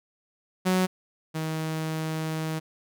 sawtooth tone pair in turn, 185 / 158.5 Hz, F#3 / D#3, 0 / +32 cents, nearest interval minor third, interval 268 cents, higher first, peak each -17 / -24 dBFS, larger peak first, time 0.65-0.87 / 1.34-2.6 s, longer second, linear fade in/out 20 ms, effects none

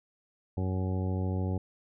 harmonic tone, 93.4 Hz, F#2, 17 cents sharp, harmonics 1 / 2 / 3 / 4 / 5 / 6 / 8 / 9, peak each -29 / -35 / -39 / -41 / -43 / -45 / -47 / -48 dBFS, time 0.57-1.58 s, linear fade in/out 5 ms, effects none

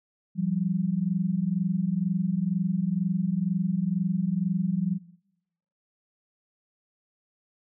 sine tone pair together, 170.5 / 192.59 Hz, F3 / G3, -41 / -30 cents, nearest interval major second, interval 211 cents, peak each -27 dBFS, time 0.35-4.99 s, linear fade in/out 50 ms, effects noise-tail reverb RT60 0.8 s tail -18 dB re dry

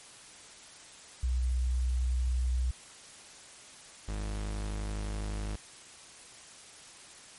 sine / 40% pulse tone pair in turn, 62.5 / 51.86 Hz, B1 / G#1, +21 / -2 cents, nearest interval minor third, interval 323 cents, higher first, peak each -26 / -32 dBFS, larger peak first, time 1.23-2.71 / 4.08-5.56 s, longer neither, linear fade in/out 5 ms, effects white hiss -51 dBFS RMS until 7.38 s + MP3 48 kbps

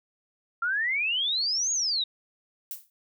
sine exponential two-way sweep, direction up then down, 1355 to 6780 to 3710 Hz, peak -24 dBFS, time 0.62-2.04 s, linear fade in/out 5 ms, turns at 1.72 s
violet noise with exponential decay, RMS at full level -32 dBFS, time 2.71-2.9 s, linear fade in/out 1 ms, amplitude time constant 40 ms
effects none

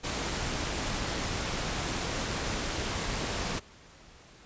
pink noise with amplitude modulation, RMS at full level -30 dBFS, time 0.03-3.6 s, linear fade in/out 20 ms, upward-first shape sine, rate 223 Hz, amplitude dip 50%, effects pink hiss -54 dBFS RMS until 4.45 s + resampled to 16000 Hz

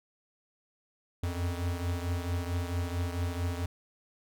square beating tone pair, 86.3 / 90.8 Hz, F2 / F#2, -20 / -32 cents, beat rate 4.5 Hz, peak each -32 / -37 dBFS, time 1.23-3.66 s, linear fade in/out 5 ms, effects none

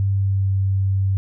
sine tone with pitch glide, 98.2 to 96.74 Hz, G2 to G2, +4 to -22 cents, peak -16 dBFS, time 0-1.17 s, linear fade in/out 0 ms, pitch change -26 cents, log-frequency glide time 0.11-0.51 s, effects none

